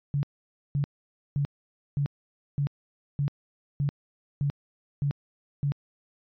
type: tone bursts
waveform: sine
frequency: 142.2 Hz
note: C#3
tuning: 45 cents sharp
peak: -23 dBFS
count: 10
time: 0.14-5.72 s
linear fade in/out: 0 ms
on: 90 ms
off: 520 ms
effects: resampled to 11025 Hz